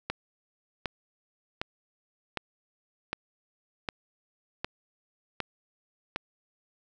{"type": "click train", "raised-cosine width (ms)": 0.3, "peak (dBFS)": -14, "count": 9, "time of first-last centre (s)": [0.1, 6.161], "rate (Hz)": 1.32, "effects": []}